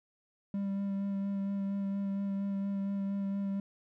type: tone with vibrato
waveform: triangle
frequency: 197.7 Hz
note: G3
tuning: 15 cents sharp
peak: -29 dBFS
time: 0.54-3.6 s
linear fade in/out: 2 ms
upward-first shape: sine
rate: 4.3 Hz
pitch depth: 15 cents each way
effects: none